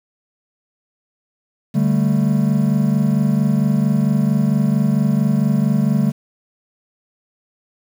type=chord; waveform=triangle; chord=D suspended fourth; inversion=none; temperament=just; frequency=146.83 / 195.78 / 220.2 Hz; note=D3 / G3 / A3; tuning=0 / -2 / +2 cents; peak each=-16 dBFS; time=1.74-6.12 s; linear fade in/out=20 ms; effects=7-bit